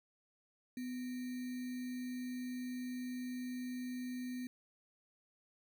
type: tone with sample-and-hold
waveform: sine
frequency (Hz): 250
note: B3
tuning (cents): +21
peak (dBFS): -39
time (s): 0.77-4.47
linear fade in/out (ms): 2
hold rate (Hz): 2100
effects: none